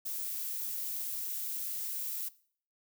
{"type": "noise", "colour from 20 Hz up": "violet", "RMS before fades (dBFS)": -37, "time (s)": [0.05, 2.29], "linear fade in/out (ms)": 10, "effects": ["noise-tail reverb RT60 0.5 s tail -19 dB re dry"]}